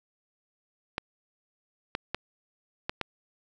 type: clicks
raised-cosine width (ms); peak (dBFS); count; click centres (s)
0.3; -13; 5; 0.981 / 1.951 / 2.146 / 2.895 / 3.013
effects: none